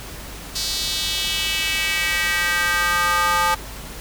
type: tone with high-pass filter sweep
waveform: square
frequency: 174.61 Hz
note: F3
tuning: in tune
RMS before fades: -21 dBFS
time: 0.55-3.55 s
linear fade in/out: 10 ms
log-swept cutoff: 4600 to 1000 Hz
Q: 2.7
effects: added 50 Hz sine -36 dBFS peak until 4 s + pink hiss -36 dBFS RMS until 4 s

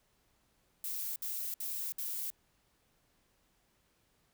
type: noise bursts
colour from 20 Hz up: violet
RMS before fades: -38 dBFS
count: 4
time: 0.84-2.303 s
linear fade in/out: 2 ms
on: 320 ms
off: 61 ms
effects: pink hiss -73 dBFS RMS until 4.33 s

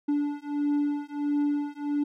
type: beating tone pair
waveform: triangle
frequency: 290 / 291.5 Hz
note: D4 / D4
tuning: -22 / -13 cents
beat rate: 1.5 Hz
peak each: -26 dBFS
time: 0.08-2.04 s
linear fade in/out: 10 ms
effects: none

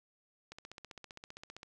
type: click train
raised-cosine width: 0.2 ms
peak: -30 dBFS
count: 18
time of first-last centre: 0.52-1.631 s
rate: 15.3 Hz
effects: none

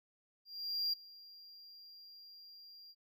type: tone with ADSR envelope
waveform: triangle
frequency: 4773 Hz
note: D8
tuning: 27 cents sharp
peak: -30 dBFS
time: 0.45-2.95 s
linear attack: 480 ms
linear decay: 10 ms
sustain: -22 dB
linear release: 45 ms
effects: none

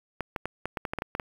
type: clicks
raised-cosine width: 0.5 ms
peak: -15 dBFS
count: 11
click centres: 0.207 / 0.362 / 0.456 / 0.656 / 0.772 / 0.852 / 0.935 / 0.987 / 1.021 / 1.151 / 1.198 s
effects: 7-bit

